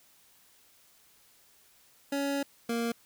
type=tone pair in turn; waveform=25% pulse; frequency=280 / 233.1 Hz; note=C#4 / A#3; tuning=+18 / 0 cents; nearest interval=minor third; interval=318 cents; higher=first; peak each=-25 dBFS; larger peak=neither; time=2.12-2.43 / 2.69-2.92 s; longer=first; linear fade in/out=5 ms; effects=white hiss -62 dBFS RMS until 3.05 s